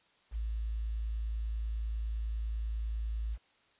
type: tone with quantisation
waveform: sine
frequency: 55 Hz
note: A1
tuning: in tune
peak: -32 dBFS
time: 0.31-3.38 s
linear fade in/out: 50 ms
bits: 10
effects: white hiss -68 dBFS RMS until 3.79 s + resampled to 8000 Hz